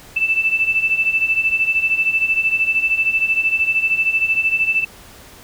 sine beating tone pair, 2637 / 2650 Hz, E7 / E7, 0 / +9 cents, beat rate 13 Hz, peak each -20 / -16 dBFS, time 0.16-4.85 s, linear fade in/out 10 ms, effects pink hiss -42 dBFS RMS until 5.43 s

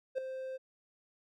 triangle tone with ADSR envelope, 523.3 Hz, C5, in tune, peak -26 dBFS, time 0.15-0.58 s, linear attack 31 ms, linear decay 4 ms, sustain -10 dB, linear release 23 ms, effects none

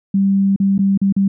sine tone with dropouts, 196 Hz, G3, in tune, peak -11 dBFS, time 0.14-1.28 s, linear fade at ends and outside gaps 5 ms, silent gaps 0.562-0.6 / 0.781-0.79 / 0.976-1.015 / 1.125-1.164 s, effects none

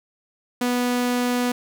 sawtooth tone, 245.8 Hz, B3, 8 cents flat, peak -16 dBFS, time 0.61-1.52 s, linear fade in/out 5 ms, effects none

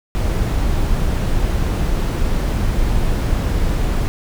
brown noise, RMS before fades -17 dBFS, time 0.15-4.08 s, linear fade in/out 0 ms, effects none

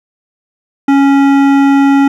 sine tone with hard clipping, 277.2 Hz, C#4, in tune, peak -7 dBFS, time 0.88-2.08 s, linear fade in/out 5 ms, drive 14 dB, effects none

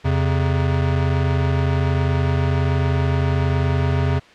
square tone pair together, 85.1 / 134.74 Hz, F2 / C#3, -44 / -49 cents, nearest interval minor sixth, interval 795 cents, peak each -20 dBFS, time 0.04-4.2 s, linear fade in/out 20 ms, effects white hiss -46 dBFS RMS until 4.34 s + low-pass 3000 Hz 12 dB/octave

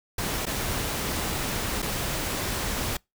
pink noise with dropouts, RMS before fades -29 dBFS, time 0.18-2.97 s, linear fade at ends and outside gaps 5 ms, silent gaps 0.455-0.465 / 1.821-1.825 s, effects noise-tail reverb RT60 0.2 s tail -26 dB re dry

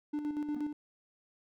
triangle tone with tremolo, 296.7 Hz, D4, 18 cents sharp, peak -29 dBFS, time 0.13-0.73 s, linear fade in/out 10 ms, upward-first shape square, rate 8.4 Hz, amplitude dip 50%
triangle tone with exponential decay, 243.8 Hz, B3, 22 cents flat, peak -34 dBFS, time 0.56-0.68 s, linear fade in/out 5 ms, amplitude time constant 24 ms
effects none

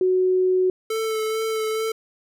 sine tone, 370 Hz, F#4, in tune, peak -16 dBFS, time 0.01-0.7 s, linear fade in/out 2 ms
square tone with vibrato, 440 Hz, A4, in tune, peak -23 dBFS, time 0.9-1.92 s, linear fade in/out 5 ms, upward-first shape sine, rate 2.3 Hz, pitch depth 17 cents each way
effects none

